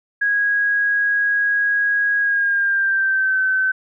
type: tone with pitch glide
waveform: sine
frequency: 1650 to 1530.6 Hz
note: G#6 to G6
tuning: -12 to -42 cents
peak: -15 dBFS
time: 0.21-3.72 s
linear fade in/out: 10 ms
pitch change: -130 cents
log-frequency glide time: 2.19-3.4 s
effects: none